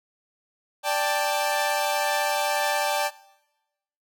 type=chord; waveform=sawtooth; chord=D suspended fourth; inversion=none; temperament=equal with one note detuned; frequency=587.3 / 788.5 / 880 Hz; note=D5 / G5 / A5; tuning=0 / +10 / 0 cents; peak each=-23 dBFS; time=0.83-3.11 s; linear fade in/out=50 ms; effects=noise-tail reverb RT60 1.0 s tail -21 dB re dry